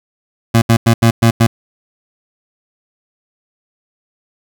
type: tone bursts at uneven times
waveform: 25% pulse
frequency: 115 Hz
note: A#2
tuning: 23 cents flat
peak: -3 dBFS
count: 6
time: 0.54-0.62 / 0.69-0.77 / 0.86-0.94 / 1.02-1.11 / 1.22-1.31 / 1.4-1.47 s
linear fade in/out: 10 ms
effects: none